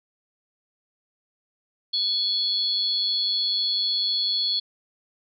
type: tone cluster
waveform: sine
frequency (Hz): 3390 / 4244 / 4440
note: G#7 / C8 / C#8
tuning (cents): +35 / +24 / +2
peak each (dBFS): -26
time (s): 1.93-4.6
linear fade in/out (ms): 10
effects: none